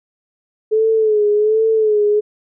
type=tone with vibrato; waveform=sine; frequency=430 Hz; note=A4; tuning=40 cents flat; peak=-11 dBFS; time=0.71-2.21 s; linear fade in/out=20 ms; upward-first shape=sine; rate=1.3 Hz; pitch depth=61 cents each way; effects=none